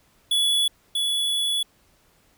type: tone pair in turn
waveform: square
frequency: 3411 / 3411 Hz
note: G#7 / G#7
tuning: +46 / +46 cents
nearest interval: unison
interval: 0 cents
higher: neither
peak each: -19 / -22 dBFS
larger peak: first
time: 0.31-0.68 / 0.95-1.63 s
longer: second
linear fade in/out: 5 ms
effects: pink hiss -61 dBFS RMS until 2.37 s